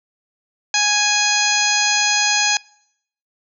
harmonic tone with a mistuned harmonic, 830.6 Hz, G#5, in tune, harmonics 1 / 2 / 3 / 4 / 5 / 6 / 7 / 8, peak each -23 / -22 / -21 / -25 / -23 / -23 / -25 / -22 dBFS, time 0.74-2.57 s, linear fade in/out 2 ms, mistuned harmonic 7, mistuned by +72 cents, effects noise-tail reverb RT60 0.7 s tail -24 dB re dry

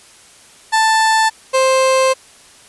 30% pulse tone pair in turn, 883 / 525 Hz, A5 / C5, +6 / +6 cents, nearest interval major sixth, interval 900 cents, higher first, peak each -8 dBFS, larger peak neither, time 0.72-1.3 / 1.53-2.14 s, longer second, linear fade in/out 20 ms, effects white hiss -44 dBFS RMS until 2.68 s + resampled to 24000 Hz

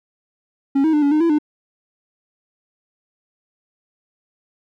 triangle tone with pitch steps, 275 / 317.6 / 298.4 / 284.3 / 305.9 / 335 / 300.1 Hz, C#4 / D#4 / D4 / C#4 / D#4 / E4 / D4, -14 / +36 / +28 / +44 / -29 / +28 / +38 cents, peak -11 dBFS, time 0.75-1.387 s, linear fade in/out 10 ms, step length 91 ms, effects none

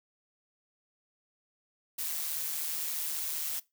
blue noise with amplitude modulation, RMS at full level -32 dBFS, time 1.98-3.6 s, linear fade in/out 10 ms, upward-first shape sine, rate 155 Hz, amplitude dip 55%, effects noise-tail reverb RT60 0.2 s tail -20 dB re dry

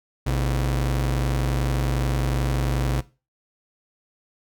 45% pulse ring-modulated tone, 93.8 Hz, F#2, 24 cents sharp, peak -18 dBFS, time 0.26-3.01 s, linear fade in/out 10 ms, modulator 35.6 Hz, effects noise-tail reverb RT60 0.3 s tail -18 dB re dry

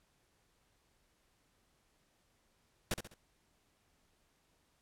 pink noise with echo, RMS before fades -34 dBFS, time 2.91-2.94 s, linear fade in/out 2 ms, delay 67 ms, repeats 3, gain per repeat -8 dB, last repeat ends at 3.141 s, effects pink hiss -74 dBFS RMS until 4.81 s + low-pass 12000 Hz 12 dB/octave

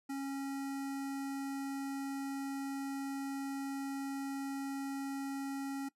square tone with notch filter, 274.3 Hz, C#4, 18 cents flat, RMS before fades -39 dBFS, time 0.09-5.89 s, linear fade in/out 10 ms, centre 3400 Hz, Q 1.6, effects noise-tail reverb RT60 0.1 s tail -20 dB re dry + resampled to 32000 Hz

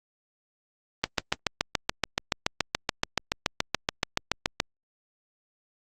click train, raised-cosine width 0.2 ms, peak -5 dBFS, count 26, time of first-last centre 1.04-4.601 s, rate 7.02 Hz, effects Opus 24 kbps

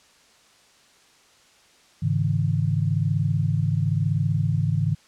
sine chord, Ab suspended fourth, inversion none, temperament equal with one note detuned, 103.83 / 138.59 / 159.57 Hz, Ab2 / Db3 / Eb3, 0 / 0 / +44 cents, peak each -24 dBFS, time 2.02-4.95 s, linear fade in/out 10 ms, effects white hiss -56 dBFS RMS until 5.07 s + low-pass 7000 Hz 12 dB/octave

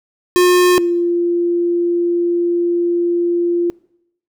square / sine tone pair in turn, 358.8 / 346.1 Hz, F4 / F4, +47 / -16 cents, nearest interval minor second, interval 63 cents, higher first, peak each -9 / -13 dBFS, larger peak first, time 0.36-0.78 / 0.78-3.7 s, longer second, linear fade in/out 0 ms, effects noise-tail reverb RT60 0.8 s tail -24 dB re dry

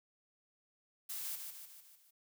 blue noise with echo, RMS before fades -42 dBFS, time 1.09-1.36 s, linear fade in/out 10 ms, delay 150 ms, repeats 5, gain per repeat -5 dB, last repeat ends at 2.11 s, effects none

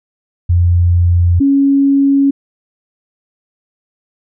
sine tone pair in turn, 87.31 / 277.2 Hz, F2 / C#4, 0 / 0 cents, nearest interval octave + minor sixth, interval 2000 cents, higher second, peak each -7 dBFS, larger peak neither, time 0.49-1.4 / 1.4-2.31 s, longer neither, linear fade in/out 10 ms, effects none

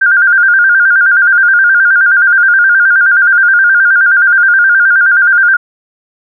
sine tone with vibrato, 1495 Hz, F#6, 17 cents sharp, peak -4 dBFS, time 0.01-5.57 s, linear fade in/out 10 ms, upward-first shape square, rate 9.5 Hz, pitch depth 80 cents each way, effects none

